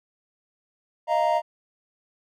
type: chord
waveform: triangle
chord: Eb suspended second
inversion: none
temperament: equal with one note detuned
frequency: 622.3 / 692.8 / 932.3 Hz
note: Eb5 / F5 / Bb5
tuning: 0 / -14 / 0 cents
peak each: -22 dBFS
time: 1.07-1.42 s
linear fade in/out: 50 ms
effects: none